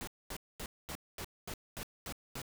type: noise bursts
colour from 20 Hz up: pink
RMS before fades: -42 dBFS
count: 9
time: 0.01-2.417 s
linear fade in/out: 0 ms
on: 63 ms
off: 230 ms
effects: none